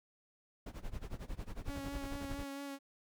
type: noise with tremolo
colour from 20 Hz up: brown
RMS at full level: -40 dBFS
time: 0.66-2.44 s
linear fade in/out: 5 ms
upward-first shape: sine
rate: 11 Hz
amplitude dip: 90%
type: tone with vibrato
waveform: sawtooth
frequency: 279.1 Hz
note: C#4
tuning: 12 cents sharp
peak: -38 dBFS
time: 1.66-2.79 s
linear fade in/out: 50 ms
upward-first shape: sine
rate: 4.4 Hz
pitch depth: 20 cents each way
effects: none